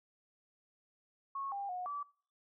sine tone with pitch steps, 1098 / 799 / 726 / 1154 Hz, C#6 / G5 / F#5 / D6, -17 / +33 / -33 / -31 cents, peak -37 dBFS, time 1.35-2.03 s, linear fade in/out 5 ms, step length 170 ms, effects noise-tail reverb RT60 0.5 s tail -23 dB re dry

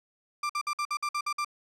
35% pulse tone bursts, 1183 Hz, D6, 12 cents sharp, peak -26 dBFS, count 9, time 0.43-1.447 s, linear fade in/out 5 ms, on 65 ms, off 54 ms, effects low-pass 8000 Hz 12 dB/octave

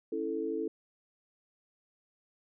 sine chord, A major, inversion first, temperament equal, 277.2 / 329.6 / 440 Hz, C#4 / E4 / A4, 0 / 0 / 0 cents, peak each -39 / -35 / -34 dBFS, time 0.12-0.68 s, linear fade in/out 5 ms, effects none

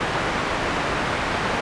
white low-pass noise, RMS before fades -24 dBFS, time 0-1.61 s, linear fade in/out 10 ms, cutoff 1600 Hz, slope 12 dB/octave, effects resampled to 22050 Hz

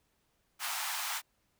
pink high-pass noise, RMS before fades -36 dBFS, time 0.59-1.22 s, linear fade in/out 50 ms, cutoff 780 Hz, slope 48 dB/octave, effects pink hiss -75 dBFS RMS until 1.59 s

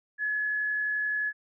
sine tone with amplitude modulation, 1700 Hz, G#6, 40 cents sharp, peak -25 dBFS, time 0.18-1.33 s, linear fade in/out 50 ms, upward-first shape sine, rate 71.5 Hz, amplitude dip 25%, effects none

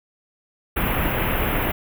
pink band-stop noise, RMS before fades -22 dBFS, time 0.76-1.72 s, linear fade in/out 10 ms, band 3000 to 12000 Hz, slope 48 dB/octave, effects none

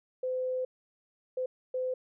sine tone bursts at uneven times, 511 Hz, C5, 41 cents flat, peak -29 dBFS, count 3, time 0.23-0.65 / 1.37-1.46 / 1.74-1.94 s, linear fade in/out 5 ms, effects none

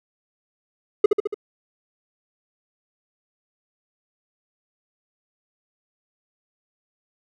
triangle tone with echo, 415.3 Hz, G#4, in tune, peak -6 dBFS, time 1.04-1.06 s, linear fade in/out 5 ms, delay 71 ms, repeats 4, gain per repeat -4 dB, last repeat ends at 1.344 s, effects none

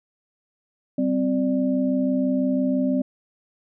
sine tone cluster, 193.9 / 259.9 / 590 Hz, G3 / C4 / D5, -19 / -11 / +8 cents, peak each -27 / -20 / -28 dBFS, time 0.98-3.02 s, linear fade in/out 5 ms, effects none

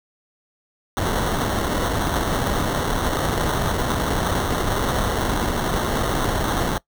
pink noise with sample-and-hold, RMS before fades -22 dBFS, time 0.97-6.78 s, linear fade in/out 0 ms, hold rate 2450 Hz, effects noise-tail reverb RT60 0.1 s tail -21 dB re dry

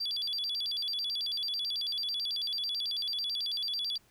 sine tone with vibrato, 4000 Hz, B7, 21 cents sharp, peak -29 dBFS, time 0-3.98 s, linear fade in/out 10 ms, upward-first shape square, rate 9.1 Hz, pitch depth 280 cents each way, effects tanh soft clip ceiling -29 dBFS + pink hiss -65 dBFS RMS until 4.1 s

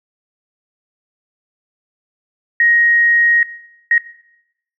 sine tone bursts at uneven times, 1879 Hz, A#6, 13 cents sharp, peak -9 dBFS, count 2, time 2.6-3.43 / 3.91-3.98 s, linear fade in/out 2 ms, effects noise-tail reverb RT60 0.8 s tail -18 dB re dry

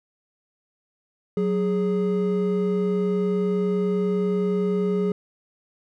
triangle tone pair together, 185.19 / 415.3 Hz, F#3 / G#4, +2 / 0 cents, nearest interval octave + major second, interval 1398 cents, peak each -21 dBFS, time 1.37-5.12 s, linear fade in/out 2 ms, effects none

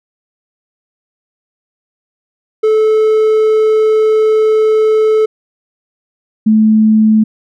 triangle / sine tone pair in turn, 434.8 / 217.4 Hz, A4 / A3, -21 / -21 cents, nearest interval octave, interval 1200 cents, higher first, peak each -5 dBFS, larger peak neither, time 2.63-5.26 / 6.46-7.24 s, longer first, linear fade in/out 10 ms, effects none

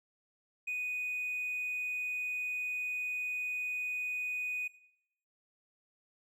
triangle tone, 2485 Hz, D#7, 3 cents flat, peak -31 dBFS, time 0.67-4.68 s, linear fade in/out 10 ms, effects noise-tail reverb RT60 0.7 s tail -18 dB re dry + tanh soft clip ceiling -28 dBFS

